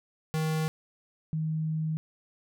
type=tone pair in turn; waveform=square / sine; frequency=157.5 / 157.5 Hz; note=D#3 / D#3; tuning=+21 / +21 cents; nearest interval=unison; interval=0 cents; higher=neither; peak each=-27 dBFS; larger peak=neither; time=0.34-0.68 / 1.33-1.97 s; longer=second; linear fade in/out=0 ms; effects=none